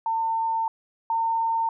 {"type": "tone pair in turn", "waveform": "sine", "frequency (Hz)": [902, 908.8], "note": ["A5", "A#5"], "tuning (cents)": [43, -44], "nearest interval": "unison", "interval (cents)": 13, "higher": "second", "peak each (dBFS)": [-22, -21], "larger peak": "second", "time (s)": [[0.06, 0.68], [1.1, 1.69]], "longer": "first", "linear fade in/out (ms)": 2, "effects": []}